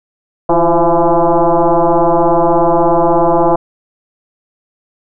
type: tone with frequency modulation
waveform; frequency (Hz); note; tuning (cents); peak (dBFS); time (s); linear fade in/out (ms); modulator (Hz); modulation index
sine; 161.7; E3; -33; -7; 0.49-3.56; 5; 170; 5
effects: none